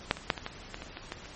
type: clicks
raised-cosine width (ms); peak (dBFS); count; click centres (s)
0.3; -7 / -23 / -7 / -20 / -17 / -20 / -23 / -22 / -18 / -28; 10; 0.111 / 0.17 / 0.302 / 0.378 / 0.464 / 0.744 / 0.821 / 0.971 / 1.121 / 1.257
effects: pink hiss -47 dBFS RMS until 1.35 s + MP3 32 kbps